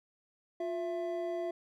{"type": "tone pair together", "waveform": "triangle", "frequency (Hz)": [353.3, 666.9], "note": ["F4", "E5"], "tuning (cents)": [20, 20], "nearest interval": "major seventh", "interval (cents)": 1100, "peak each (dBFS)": [-34, -34], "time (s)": [0.6, 1.51], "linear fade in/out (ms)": 5, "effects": []}